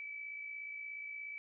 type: tone with amplitude modulation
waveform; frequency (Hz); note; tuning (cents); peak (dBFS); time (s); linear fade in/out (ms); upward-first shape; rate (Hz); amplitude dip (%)
sine; 2300; D7; -37; -40; 0-1.38; 0; sine; 56.9; 45
effects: none